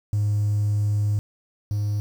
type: tone pair in turn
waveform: triangle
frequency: 103.83 / 103.83 Hz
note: G#2 / G#2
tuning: 0 / 0 cents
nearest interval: unison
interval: 0 cents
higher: neither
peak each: -16 / -19 dBFS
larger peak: first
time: 0.13-1.19 / 1.71-2 s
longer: first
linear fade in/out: 0 ms
effects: tanh soft clip ceiling -15 dBFS + 8-bit